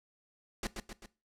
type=noise with echo; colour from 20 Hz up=pink; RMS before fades=-35 dBFS; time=0.63-0.67 s; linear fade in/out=2 ms; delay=130 ms; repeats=3; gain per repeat=-5 dB; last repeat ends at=1.06 s; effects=noise-tail reverb RT60 0.3 s tail -19 dB re dry + low-pass 9000 Hz 12 dB/octave